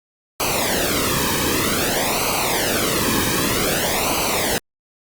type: noise with flanger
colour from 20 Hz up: pink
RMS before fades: -20 dBFS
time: 0.4-4.58 s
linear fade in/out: 0 ms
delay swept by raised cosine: 0.56 to 1.46 ms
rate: 0.53 Hz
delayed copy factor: -0.8
effects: Opus 48 kbps